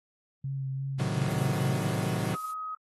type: tone with vibrato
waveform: sine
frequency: 135.1 Hz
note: C#3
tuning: 44 cents flat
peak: -30 dBFS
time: 0.44-1.87 s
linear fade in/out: 5 ms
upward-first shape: sine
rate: 2.9 Hz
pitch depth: 21 cents each way
type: chord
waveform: 40% pulse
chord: A diminished seventh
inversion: none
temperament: equal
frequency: 110 / 130.81 / 155.56 / 185 Hz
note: A2 / C3 / Eb3 / Gb3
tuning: 0 / 0 / 0 / 0 cents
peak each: -33 dBFS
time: 0.98-2.36 s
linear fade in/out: 20 ms
type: noise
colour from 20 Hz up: violet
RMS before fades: -44 dBFS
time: 1.28-2.53 s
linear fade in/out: 10 ms
type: tone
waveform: sine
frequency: 1263 Hz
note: D#6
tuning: 26 cents sharp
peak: -33 dBFS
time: 2.34-2.75 s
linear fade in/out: 5 ms
effects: AAC 32 kbps